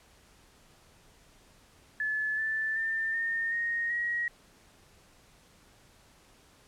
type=tone with pitch steps; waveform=sine; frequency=1726 / 1759.2 / 1793.1 / 1827.6 / 1862.7 / 1898.6 Hz; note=A6 / A6 / A6 / A#6 / A#6 / A#6; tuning=-34 / -1 / +32 / -35 / -2 / +31 cents; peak=-28 dBFS; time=2-4.28 s; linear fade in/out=2 ms; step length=380 ms; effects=pink hiss -60 dBFS RMS until 6.67 s + low-pass 11000 Hz 12 dB/octave